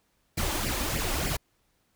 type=noise with flanger; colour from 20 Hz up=pink; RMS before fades=-29 dBFS; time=0.37-1.37 s; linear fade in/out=10 ms; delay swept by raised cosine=0.39 to 3.59 ms; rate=3.3 Hz; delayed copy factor=+0.8; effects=pink hiss -71 dBFS RMS until 1.95 s